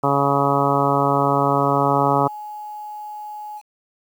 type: harmonic tone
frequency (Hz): 140.2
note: C#3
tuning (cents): +20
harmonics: 1 / 2 / 3 / 4 / 5 / 6 / 7 / 8 / 9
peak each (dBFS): -24 / -24 / -24 / -24 / -24 / -24 / -24 / -24 / -24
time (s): 0.03-2.28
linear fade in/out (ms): 10
type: tone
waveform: sine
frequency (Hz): 842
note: G#5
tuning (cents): +24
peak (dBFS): -30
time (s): 1.57-3.62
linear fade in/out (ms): 50
effects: 8-bit